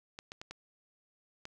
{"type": "clicks", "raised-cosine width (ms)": 0.2, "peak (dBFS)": -26, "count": 5, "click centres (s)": [0.189, 0.319, 0.415, 0.51, 1.454], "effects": []}